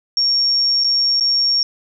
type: tone with dropouts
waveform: sine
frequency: 5530 Hz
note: F8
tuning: 18 cents flat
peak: -13 dBFS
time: 0.17-1.63 s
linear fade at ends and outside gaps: 1 ms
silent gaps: 0.838-0.844 / 1.199-1.208 s
effects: none